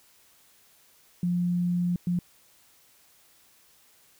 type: tone bursts at uneven times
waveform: sine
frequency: 176.2 Hz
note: F3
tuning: 16 cents sharp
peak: -23 dBFS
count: 2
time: 1.23-1.96 / 2.07-2.19 s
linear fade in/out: 2 ms
effects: white hiss -60 dBFS RMS until 4.19 s